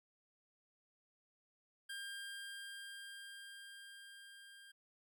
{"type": "tone with level ramp", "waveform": "25% pulse", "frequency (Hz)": 1600, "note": "G6", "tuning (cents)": 35, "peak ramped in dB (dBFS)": [-40, -53], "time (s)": [1.89, 4.72], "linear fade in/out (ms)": 10, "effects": []}